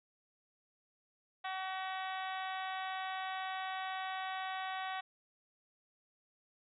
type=harmonic tone; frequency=378 Hz; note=F#4; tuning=37 cents sharp; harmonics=2 / 3 / 4 / 5 / 6 / 7 / 8 / 9 / 10; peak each=-40 / -45 / -47 / -46 / -52 / -53 / -54 / -51 / -55 dBFS; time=1.44-5.01 s; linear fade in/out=10 ms; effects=none